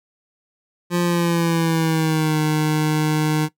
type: tone with pitch glide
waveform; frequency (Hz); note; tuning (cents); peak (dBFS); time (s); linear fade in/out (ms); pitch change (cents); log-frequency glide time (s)
25% pulse; 174.8 to 153.94; F3 to D#3; +2 to -18; -13; 0.9-3.49; 50; -220; 1.01-2.39
effects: noise-tail reverb RT60 0.1 s tail -18 dB re dry